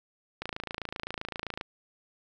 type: click train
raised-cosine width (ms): 0.3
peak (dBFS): -18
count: 34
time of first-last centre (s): 0.42-1.611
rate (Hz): 27.7
effects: none